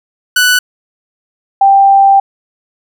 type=tone pair in turn; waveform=sawtooth / sine; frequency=1486 / 787.2 Hz; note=F#6 / G5; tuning=+7 / +7 cents; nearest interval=major seventh; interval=1100 cents; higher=first; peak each=-3 dBFS; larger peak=neither; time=0.36-0.59 / 1.61-2.2 s; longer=second; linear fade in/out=5 ms; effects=none